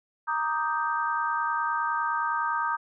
sine chord, Eb major seventh, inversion second, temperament equal, 932.3 / 1174.7 / 1244.5 / 1568 Hz, Bb5 / D6 / Eb6 / G6, 0 / 0 / 0 / 0 cents, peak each -29 / -35 / -29 / -31 dBFS, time 0.27-2.77 s, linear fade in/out 20 ms, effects none

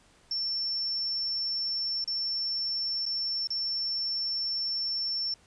sine tone with dropouts, 5410 Hz, E8, 44 cents sharp, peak -28 dBFS, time 0.31-5.34 s, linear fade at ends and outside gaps 2 ms, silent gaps 2.042-2.076 / 3.055-3.062 / 3.472-3.504 s, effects pink hiss -61 dBFS RMS until 5.46 s + resampled to 22050 Hz

